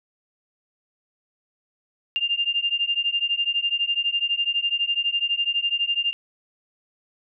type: beating tone pair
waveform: sine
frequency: 2794 / 2806 Hz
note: F7 / F7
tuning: 0 / +8 cents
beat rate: 12 Hz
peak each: -24 dBFS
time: 2.16-6.13 s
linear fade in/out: 0 ms
effects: none